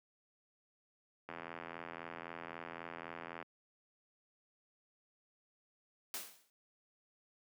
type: click train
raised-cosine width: 0.5 ms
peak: -29 dBFS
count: 180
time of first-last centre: 1.29-3.426 s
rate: 83.8 Hz
type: noise with exponential decay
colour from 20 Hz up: white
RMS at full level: -39 dBFS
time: 6.14-6.5 s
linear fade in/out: 1 ms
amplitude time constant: 77 ms
effects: high-pass 200 Hz 12 dB/octave

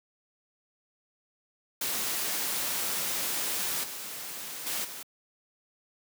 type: noise with level steps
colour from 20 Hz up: white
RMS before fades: -31 / -39 / -32 / -41 dBFS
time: 1.81-5.03 s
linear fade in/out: 5 ms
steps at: 3.83 / 4.66 / 4.84 s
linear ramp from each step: 10 ms
effects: high-pass 150 Hz 12 dB/octave

